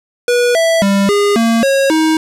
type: tone with pitch steps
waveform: square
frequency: 485.6 / 659 / 198.1 / 407.8 / 228.8 / 546 / 316.4 Hz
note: B4 / E5 / G3 / G#4 / A#3 / C#5 / D#4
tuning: -29 / -1 / +18 / -32 / -32 / -26 / +29 cents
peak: -10 dBFS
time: 0.28-2.17 s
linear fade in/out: 2 ms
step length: 270 ms
effects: low-pass 11000 Hz 12 dB/octave + 8-bit